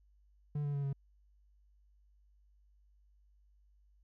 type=tone with pitch steps; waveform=triangle; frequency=146.83 / 143.97 / 141.17 / 138.43 Hz; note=D3 / D3 / C#3 / C#3; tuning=0 / -34 / +32 / -2 cents; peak=-31 dBFS; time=0.55-0.93 s; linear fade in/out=5 ms; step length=95 ms; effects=added 50 Hz sine -64 dBFS peak until 4.03 s